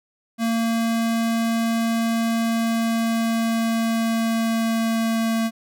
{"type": "tone with pitch glide", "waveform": "square", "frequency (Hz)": [228.5, 226], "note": ["A#3", "A3"], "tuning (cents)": [-34, 47], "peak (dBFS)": -20, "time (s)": [0.38, 5.51], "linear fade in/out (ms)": 50, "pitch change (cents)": -19, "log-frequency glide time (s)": [2.43, 5.34], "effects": []}